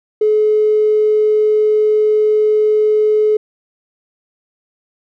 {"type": "tone with tanh clipping", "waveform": "triangle", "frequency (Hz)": 427.2, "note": "G#4", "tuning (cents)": 49, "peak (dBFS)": -9, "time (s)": [0.21, 3.37], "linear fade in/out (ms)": 5, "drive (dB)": 2, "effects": []}